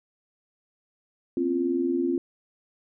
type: tone cluster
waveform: sine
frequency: 246.3 / 266.9 / 346.3 Hz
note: B3 / C4 / F4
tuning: -5 / +35 / -15 cents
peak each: -34 / -26 / -25 dBFS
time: 1.37-2.18 s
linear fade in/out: 2 ms
effects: none